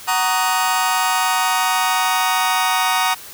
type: chord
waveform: sawtooth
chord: D# minor seventh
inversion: first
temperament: just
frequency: 746.7 / 933.4 / 1120.1 / 1244.5 Hz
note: F#5 / A#5 / C#6 / D#6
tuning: +16 / +2 / +18 / 0 cents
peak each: -17 / -16 / -22 / -18 dBFS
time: 0.07-3.15 s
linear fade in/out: 20 ms
effects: white hiss -37 dBFS RMS until 3.33 s